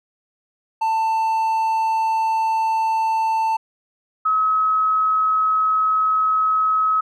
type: tone pair in turn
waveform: triangle / sine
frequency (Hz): 890 / 1280.5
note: A5 / D#6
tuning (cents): +20 / +49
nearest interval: tritone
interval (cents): 629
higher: second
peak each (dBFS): -15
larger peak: neither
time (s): 0.81-3.57 / 4.25-7.01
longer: neither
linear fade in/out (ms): 10
effects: none